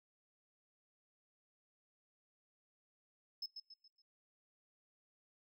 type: tone with echo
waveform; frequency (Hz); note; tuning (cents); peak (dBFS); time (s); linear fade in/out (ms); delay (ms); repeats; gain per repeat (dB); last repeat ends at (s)
sine; 5200; E8; -24; -37; 3.42-3.46; 5; 140; 4; -8; 4.02
effects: noise-tail reverb RT60 0.6 s tail -25 dB re dry + tanh soft clip ceiling -39 dBFS